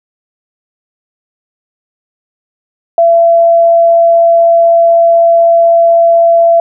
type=tone; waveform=sine; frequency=674 Hz; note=E5; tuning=38 cents sharp; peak=-3 dBFS; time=2.98-6.6 s; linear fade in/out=2 ms; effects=none